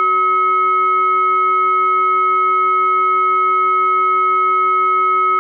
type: tone with frequency modulation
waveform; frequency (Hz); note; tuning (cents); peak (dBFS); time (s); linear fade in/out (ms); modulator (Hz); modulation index
sine; 1279; D#6; +47; -11; 0-5.39; 0; 906; 0.41
effects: none